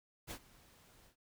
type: noise with ADSR envelope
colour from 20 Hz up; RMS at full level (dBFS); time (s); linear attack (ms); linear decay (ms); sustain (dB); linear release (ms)
pink; -43; 0.27-1.16; 39; 77; -21; 100
effects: none